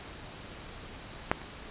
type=clicks; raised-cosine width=0.5 ms; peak=-8 / -29 dBFS; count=2; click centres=1.315 / 1.416 s; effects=pink hiss -45 dBFS RMS until 1.7 s + resampled to 8000 Hz